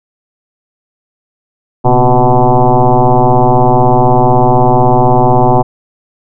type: tone with frequency modulation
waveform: sine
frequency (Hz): 370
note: F#4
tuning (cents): 0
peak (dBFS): -4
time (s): 1.84-5.63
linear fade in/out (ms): 20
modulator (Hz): 126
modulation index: 4.4
effects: none